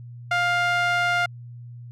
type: tone with band-pass filter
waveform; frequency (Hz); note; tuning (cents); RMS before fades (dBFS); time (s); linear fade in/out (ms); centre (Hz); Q
sawtooth; 703; F5; +11; -22; 0.31-1.26; 5; 1600; 1.4
effects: added 120 Hz sine -37 dBFS peak until 1.91 s